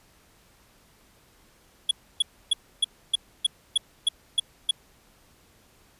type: tone bursts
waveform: square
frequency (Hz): 3365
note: G#7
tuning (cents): +22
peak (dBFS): -18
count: 10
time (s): 1.89-4.71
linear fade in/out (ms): 5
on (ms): 21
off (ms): 290
effects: pink hiss -59 dBFS RMS until 5.99 s + resampled to 32000 Hz